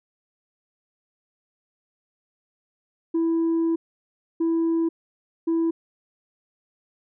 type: tone bursts at uneven times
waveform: sine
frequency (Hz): 330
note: E4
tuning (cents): +2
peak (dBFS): -17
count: 3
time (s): 3.14-3.76 / 4.4-4.89 / 5.47-5.71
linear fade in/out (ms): 10
effects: tanh soft clip ceiling -18 dBFS